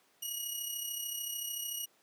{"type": "tone with amplitude modulation", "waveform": "10% pulse", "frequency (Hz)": 2900, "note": "F#7", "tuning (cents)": -35, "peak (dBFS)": -26, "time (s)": [0.22, 1.86], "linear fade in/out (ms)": 10, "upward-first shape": "sine", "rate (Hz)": 33.5, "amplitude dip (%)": 50, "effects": ["pink hiss -68 dBFS RMS until 2.02 s", "high-pass 300 Hz 12 dB/octave"]}